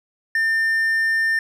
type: tone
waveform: triangle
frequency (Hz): 1800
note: A6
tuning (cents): +39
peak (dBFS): -15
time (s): 0.35-1.39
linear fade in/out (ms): 2
effects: none

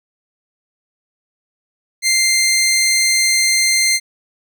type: tone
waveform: 15% pulse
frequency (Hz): 2093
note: C7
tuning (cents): 0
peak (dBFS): -6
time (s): 2.02-4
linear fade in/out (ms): 50
effects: none

